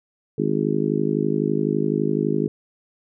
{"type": "harmonic tone", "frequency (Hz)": 51.91, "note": "G#1", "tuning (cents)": 0, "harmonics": [3, 4, 5, 6, 7, 8], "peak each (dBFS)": [-26, -26, -26, -26, -26, -26], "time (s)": [0.38, 2.48], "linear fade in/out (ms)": 5, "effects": []}